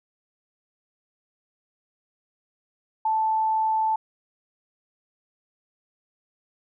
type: tone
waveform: sine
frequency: 878 Hz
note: A5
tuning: 4 cents flat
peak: -20 dBFS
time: 3.05-3.96 s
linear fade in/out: 5 ms
effects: none